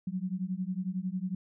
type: beating tone pair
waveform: sine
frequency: 179.8 / 190.8 Hz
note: F#3 / G3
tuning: -49 / -47 cents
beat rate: 11 Hz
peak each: -34 / -34 dBFS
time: 0.07-1.35 s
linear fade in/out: 5 ms
effects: none